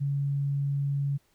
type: tone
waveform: sine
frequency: 140.6 Hz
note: C#3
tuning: 25 cents sharp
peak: -25 dBFS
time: 0-1.18 s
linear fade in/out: 20 ms
effects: pink hiss -68 dBFS RMS until 1.34 s